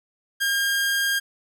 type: tone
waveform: sawtooth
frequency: 1613 Hz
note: G6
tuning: 49 cents sharp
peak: -17 dBFS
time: 0.4-1.2 s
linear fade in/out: 20 ms
effects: none